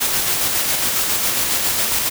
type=noise with tremolo; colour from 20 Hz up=white; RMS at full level=-18 dBFS; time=0-2.1 s; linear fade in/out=20 ms; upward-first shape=square; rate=7.3 Hz; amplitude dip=25%; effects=none